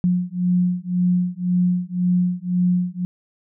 sine beating tone pair, 178.3 / 180.2 Hz, F3 / F#3, +36 / -45 cents, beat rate 1.9 Hz, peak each -20 dBFS, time 0.04-3.05 s, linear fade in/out 0 ms, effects none

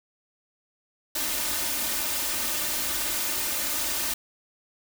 white noise with comb filter, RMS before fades -28 dBFS, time 1.15-4.14 s, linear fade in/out 5 ms, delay 3.3 ms, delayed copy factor +0.75, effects none

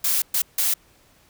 blue noise bursts at uneven times, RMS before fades -21 dBFS, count 3, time 0.04-0.22 / 0.34-0.42 / 0.58-0.74 s, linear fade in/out 5 ms, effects pink hiss -57 dBFS RMS until 1.29 s

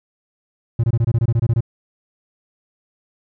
triangle tone bursts, 115.6 Hz, A#2, 14 cents flat, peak -11 dBFS, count 12, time 0.79-1.607 s, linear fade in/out 5 ms, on 47 ms, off 23 ms, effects none

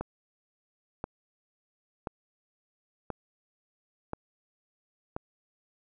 click train, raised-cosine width 1 ms, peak -19 dBFS, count 6, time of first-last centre 0.01-5.165 s, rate 0.97 Hz, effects none

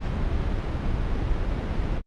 brown noise, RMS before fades -25 dBFS, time 0-2.02 s, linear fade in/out 50 ms, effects low-pass 4000 Hz 12 dB/octave + Opus 48 kbps

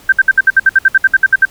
sine tone bursts, 1563 Hz, G6, 6 cents flat, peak -3 dBFS, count 15, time 0.09-1.453 s, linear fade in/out 5 ms, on 33 ms, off 62 ms, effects pink hiss -41 dBFS RMS until 1.5 s

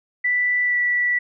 sine tone with pitch glide, 1975.5 to 1957.3 Hz, B6 to B6, 0 to -16 cents, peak -17 dBFS, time 0.24-1.19 s, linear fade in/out 10 ms, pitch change -16 cents, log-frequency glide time 0.63-0.77 s, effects none

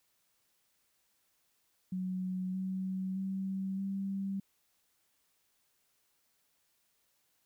sine tone with pitch steps, 185 / 188.34 / 191.75 / 195.21 Hz, F#3 / F#3 / G3 / G3, 0 / +31 / -38 / -7 cents, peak -33 dBFS, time 1.92-4.4 s, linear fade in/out 5 ms, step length 620 ms, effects white hiss -75 dBFS RMS until 7.45 s

